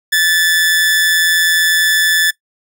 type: tone with amplitude modulation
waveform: sawtooth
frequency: 1744 Hz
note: A6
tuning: 16 cents flat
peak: -5 dBFS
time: 0.12-2.31 s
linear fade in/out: 10 ms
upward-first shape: sine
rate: 169 Hz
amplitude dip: 35%
effects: noise-tail reverb RT60 0.1 s tail -19 dB re dry